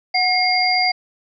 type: tone cluster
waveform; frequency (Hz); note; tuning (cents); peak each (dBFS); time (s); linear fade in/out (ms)
sine; 737 / 2146 / 4772; F#5 / C7 / D8; -7 / +43 / +27; -19; 0.14-0.92; 10
effects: none